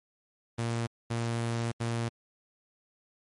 sawtooth tone bursts at uneven times, 116.54 Hz, A#2, in tune, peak -25 dBFS, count 3, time 0.58-0.87 / 1.1-1.72 / 1.8-2.09 s, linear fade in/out 10 ms, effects MP3 48 kbps

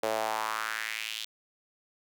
sawtooth tone with high-pass filter sweep, 110 Hz, A2, in tune, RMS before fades -33 dBFS, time 0.03-1.25 s, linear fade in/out 5 ms, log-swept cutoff 520 to 3500 Hz, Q 3, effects none

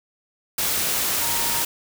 sine tone in noise, 932.3 Hz, A#5, in tune, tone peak -31 dBFS, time 1.21-1.62 s, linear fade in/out 5 ms, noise white, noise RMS -23 dBFS, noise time 0.58-1.65 s, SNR -11 dB, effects none

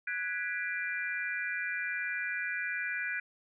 sine chord, G# half-diminished seventh, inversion third, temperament equal with one note detuned, 1480 / 1661.2 / 1975.5 / 2381 Hz, F#6 / G#6 / B6 / D7, 0 / 0 / 0 / +23 cents, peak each -37 / -37 / -39 / -38 dBFS, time 0.07-3.2 s, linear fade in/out 5 ms, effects none

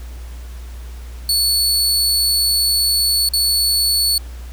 sawtooth tone with dropouts, 4435 Hz, C#8, in tune, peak -11 dBFS, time 1.29-4.18 s, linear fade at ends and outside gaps 2 ms, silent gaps 3.289-3.335 s, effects added 60 Hz sine -29 dBFS peak until 4.52 s + pink hiss -44 dBFS RMS until 4.52 s

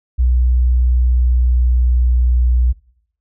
sine tone with pitch glide, 61.74 to 61.1 Hz, B1 to B1, 0 to -18 cents, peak -10 dBFS, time 0.18-2.73 s, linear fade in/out 20 ms, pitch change -18 cents, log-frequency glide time 0.68-2.46 s, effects noise-tail reverb RT60 0.7 s tail -22 dB re dry

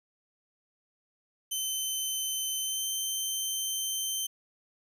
15% pulse tone with pitch glide, 3074 to 3104 Hz, G7 to G7, -35 to -18 cents, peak -23 dBFS, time 1.51-4.27 s, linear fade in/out 10 ms, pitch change +17 cents, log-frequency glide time 2.61-2.85 s, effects none

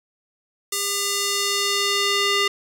square tone with band-pass filter sweep, 401.5 Hz, G4, 41 cents sharp, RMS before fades -22 dBFS, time 0.72-2.48 s, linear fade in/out 5 ms, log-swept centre 8400 to 3000 Hz, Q 0.96, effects none

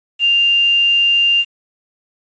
sine tone with quantisation, 2794 Hz, F7, in tune, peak -10 dBFS, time 0.19-1.45 s, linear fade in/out 50 ms, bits 6, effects resampled to 16000 Hz

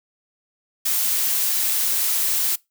blue noise, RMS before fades -21 dBFS, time 0.85-2.56 s, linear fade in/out 10 ms, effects noise-tail reverb RT60 0.2 s tail -23 dB re dry

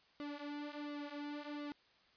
sawtooth tone with flanger, 292.2 Hz, D4, 9 cents flat, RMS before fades -45 dBFS, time 0.2-1.72 s, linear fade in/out 0 ms, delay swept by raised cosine 1.2 to 5.3 ms, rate 1.4 Hz, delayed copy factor -0.8, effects white hiss -69 dBFS RMS until 2.16 s + resampled to 11025 Hz

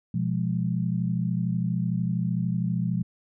sine chord, F diminished, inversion second, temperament equal, 123.47 / 174.61 / 207.7 Hz, Cb3 / F3 / Ab3, 0 / 0 / 0 cents, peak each -28 / -26 / -31 dBFS, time 0.14-3.03 s, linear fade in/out 5 ms, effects none

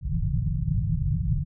white low-pass noise, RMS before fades -25 dBFS, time 0.01-1.45 s, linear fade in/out 50 ms, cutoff 170 Hz, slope 96 dB/octave, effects none

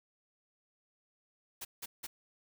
white noise bursts, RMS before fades -42 dBFS, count 3, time 1.61-2.07 s, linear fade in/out 10 ms, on 40 ms, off 170 ms, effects none

